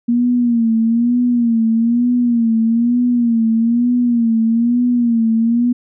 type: tone with vibrato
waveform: sine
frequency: 234.7 Hz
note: A#3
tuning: 12 cents sharp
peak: -11 dBFS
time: 0.08-5.73 s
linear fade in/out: 10 ms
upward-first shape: sine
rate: 1.1 Hz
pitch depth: 77 cents each way
effects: none